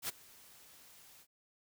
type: noise with ADSR envelope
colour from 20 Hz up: white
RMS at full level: -36 dBFS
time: 0.02-1.27 s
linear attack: 68 ms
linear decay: 17 ms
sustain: -23 dB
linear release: 63 ms
effects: none